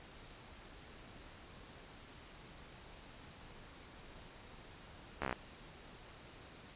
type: slowing click train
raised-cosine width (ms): 0.5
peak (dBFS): -21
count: 8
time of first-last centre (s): 5.22-5.327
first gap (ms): 14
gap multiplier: 1.03
effects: pink hiss -55 dBFS RMS until 6.75 s + resampled to 8000 Hz